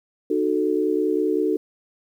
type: chord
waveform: sine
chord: D# diminished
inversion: none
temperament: equal with one note detuned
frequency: 304.7 / 370 / 440 Hz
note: D#4 / F#4 / A4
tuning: -36 / 0 / 0 cents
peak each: -23 dBFS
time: 0.3-1.57 s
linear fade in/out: 5 ms
effects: 9-bit